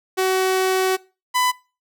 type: tone pair in turn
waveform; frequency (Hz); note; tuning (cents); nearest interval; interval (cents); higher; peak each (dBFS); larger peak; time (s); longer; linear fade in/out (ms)
sawtooth; 376.1 / 1000; F#4 / B5; +28 / +21; octave + perfect fourth; 1693; second; -13; neither; 0.17-0.97 / 1.34-1.52; first; 20
effects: noise-tail reverb RT60 0.3 s tail -21 dB re dry